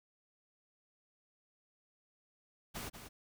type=noise with echo; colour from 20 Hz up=pink; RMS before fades=-43 dBFS; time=2.74-2.9 s; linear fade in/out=20 ms; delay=190 ms; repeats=1; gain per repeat=-8 dB; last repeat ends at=3.09 s; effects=none